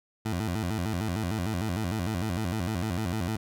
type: tone with vibrato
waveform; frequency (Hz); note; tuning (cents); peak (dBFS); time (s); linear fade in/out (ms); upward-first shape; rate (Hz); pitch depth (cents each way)
20% pulse; 98; G2; 0; -23; 0.25-3.37; 10; square; 6.6; 200
effects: none